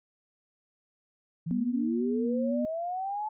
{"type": "linear sweep", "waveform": "sine", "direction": "up", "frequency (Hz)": [155.56, 868], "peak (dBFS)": -30, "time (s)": [1.46, 3.29], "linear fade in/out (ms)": 10}
{"type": "tone with vibrato", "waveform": "sine", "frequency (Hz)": 240.3, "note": "B3", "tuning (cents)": -47, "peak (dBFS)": -27, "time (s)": [1.51, 2.65], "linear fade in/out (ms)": 0, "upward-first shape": "square", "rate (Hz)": 2, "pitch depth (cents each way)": 25}
{"effects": []}